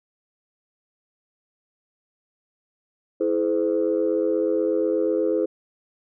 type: tone cluster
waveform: sine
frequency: 327.9 / 423.8 / 512 Hz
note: E4 / G#4 / C5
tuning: -9 / +35 / -38 cents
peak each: -23 dBFS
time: 3.2-5.46 s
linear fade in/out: 10 ms
effects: tanh soft clip ceiling -12 dBFS